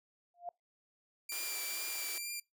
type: tone with exponential growth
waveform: sine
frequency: 698.5 Hz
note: F5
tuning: in tune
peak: -35 dBFS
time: 0.34-0.49 s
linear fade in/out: 2 ms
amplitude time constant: 32 ms
type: tone with vibrato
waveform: 10% pulse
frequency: 2361 Hz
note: D7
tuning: 9 cents sharp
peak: -30 dBFS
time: 1.29-2.4 s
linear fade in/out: 5 ms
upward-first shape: triangle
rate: 2.2 Hz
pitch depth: 28 cents each way
type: high-pass noise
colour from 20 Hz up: white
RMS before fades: -43 dBFS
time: 1.32-2.18 s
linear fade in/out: 0 ms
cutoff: 300 Hz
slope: 96 dB/octave
effects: noise-tail reverb RT60 0.2 s tail -26 dB re dry